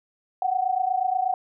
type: tone pair together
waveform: sine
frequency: 733 / 761.3 Hz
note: F#5 / F#5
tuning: -16 / +49 cents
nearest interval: minor second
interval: 65 cents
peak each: -24 / -24 dBFS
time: 0.42-1.34 s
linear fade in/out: 2 ms
effects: none